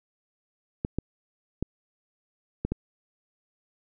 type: clicks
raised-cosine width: 3 ms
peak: -14 dBFS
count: 5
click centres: 0.849 / 0.986 / 1.626 / 2.65 / 2.72 s
effects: none